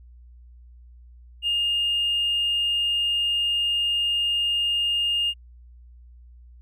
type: tone with hard clipping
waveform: sine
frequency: 2830 Hz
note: F7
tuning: 22 cents sharp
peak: -21 dBFS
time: 1.42-5.34 s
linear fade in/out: 50 ms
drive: 1 dB
effects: added 60 Hz sine -45 dBFS peak until 6.61 s + resampled to 32000 Hz